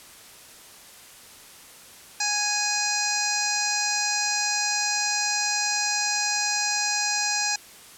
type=harmonic tone; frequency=830 Hz; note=G#5; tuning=1 cent flat; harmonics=1 / 2 / 3 / 5 / 6 / 7 / 8 / 9; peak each=-31 / -31 / -31 / -31 / -31 / -31 / -31 / -31 dBFS; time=2.2-7.56 s; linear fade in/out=5 ms; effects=white hiss -47 dBFS RMS until 7.97 s + low-pass 12000 Hz 12 dB/octave